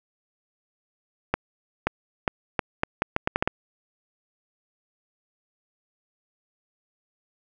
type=accelerating click train; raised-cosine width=0.5 ms; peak=-6 dBFS; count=11; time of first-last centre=1.34-3.476 s; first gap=530 ms; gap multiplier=0.77; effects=none